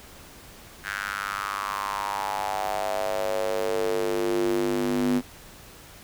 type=tone with high-pass filter sweep; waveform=square; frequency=49.94 Hz; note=G1; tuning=33 cents sharp; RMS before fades=-27 dBFS; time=0.83-5.22 s; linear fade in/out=50 ms; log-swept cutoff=1600 to 250 Hz; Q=5.1; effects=pink hiss -47 dBFS RMS until 6.03 s